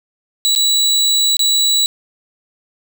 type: tone with dropouts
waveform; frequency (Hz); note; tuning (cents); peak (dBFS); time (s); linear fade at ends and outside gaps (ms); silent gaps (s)
30% pulse; 3929; B7; -10; -9; 0.45-1.86; 0; 0.551-0.561 / 1.368-1.393
effects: none